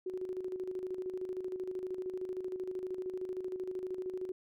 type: tone with tremolo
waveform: sine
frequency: 370 Hz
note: F#4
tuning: in tune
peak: -34 dBFS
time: 0.06-4.32 s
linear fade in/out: 5 ms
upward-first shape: square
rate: 13 Hz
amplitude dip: 55%
effects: none